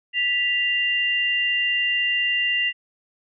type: tone pair together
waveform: sine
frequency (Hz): 1966 / 2790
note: B6 / F7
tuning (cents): -8 / -2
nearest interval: tritone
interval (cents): 606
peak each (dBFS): -23 / -21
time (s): 0.13-2.73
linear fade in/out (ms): 50
effects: none